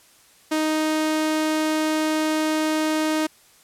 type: tone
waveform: sawtooth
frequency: 311.3 Hz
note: D#4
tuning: 1 cent sharp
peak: -16 dBFS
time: 0.51-3.27 s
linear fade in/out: 10 ms
effects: white hiss -54 dBFS RMS until 3.63 s + low-pass 12000 Hz 12 dB/octave